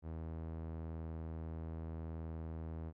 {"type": "tone with low-pass filter", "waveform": "sawtooth", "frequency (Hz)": 80.8, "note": "E2", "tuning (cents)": -34, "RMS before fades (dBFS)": -44, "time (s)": [0.02, 2.93], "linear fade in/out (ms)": 50, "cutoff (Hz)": 1000, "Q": 0.52, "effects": []}